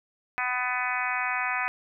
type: harmonic tone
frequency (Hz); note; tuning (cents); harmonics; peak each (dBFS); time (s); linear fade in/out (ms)
250; B3; +21; 3 / 4 / 5 / 6 / 7 / 8 / 9 / 10; -34 / -34 / -34 / -34 / -34 / -34 / -34 / -34; 0.38-1.68; 0
effects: none